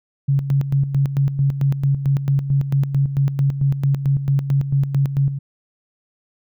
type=tone with tremolo; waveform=sine; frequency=138.6 Hz; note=C#3; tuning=in tune; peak=-13 dBFS; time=0.28-5.39 s; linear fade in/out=10 ms; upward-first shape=square; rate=4.5 Hz; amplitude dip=65%; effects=none